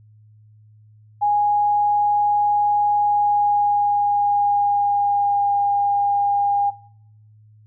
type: tone with pitch glide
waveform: sine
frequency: 826 to 809.5 Hz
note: G#5 to G#5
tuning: -10 to -45 cents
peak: -15 dBFS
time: 1.21-6.71 s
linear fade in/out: 20 ms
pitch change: -35 cents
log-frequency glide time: 2.98-5.54 s
effects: noise-tail reverb RT60 0.7 s tail -21 dB re dry + added 107 Hz sine -47 dBFS peak until 7.66 s